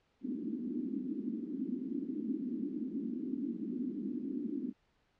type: band-pass noise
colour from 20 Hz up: white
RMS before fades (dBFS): -38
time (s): 0.21-4.73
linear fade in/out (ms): 50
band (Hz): 220 to 300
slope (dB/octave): 48
effects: pink hiss -74 dBFS RMS until 5.19 s + low-pass 4000 Hz 12 dB/octave